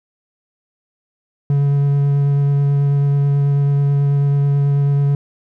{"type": "tone with vibrato", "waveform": "triangle", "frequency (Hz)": 141.5, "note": "C#3", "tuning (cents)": 36, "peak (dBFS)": -10, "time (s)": [1.5, 5.15], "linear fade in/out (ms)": 2, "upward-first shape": "sine", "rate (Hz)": 9.2, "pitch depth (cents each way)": 10, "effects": []}